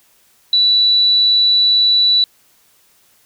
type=tone; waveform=sine; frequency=3951 Hz; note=B7; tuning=in tune; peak=-9 dBFS; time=0.53-2.24 s; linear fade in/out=2 ms; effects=white hiss -54 dBFS RMS until 3.25 s